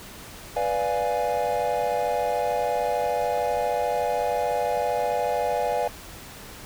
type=chord; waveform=triangle; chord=B diminished seventh; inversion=none; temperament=equal; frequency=493.9 / 587.3 / 698.5 / 830.6 Hz; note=B4 / D5 / F5 / Ab5; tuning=0 / 0 / 0 / 0 cents; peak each=-26 dBFS; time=0.56-5.88 s; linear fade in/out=5 ms; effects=pink hiss -42 dBFS RMS until 6.65 s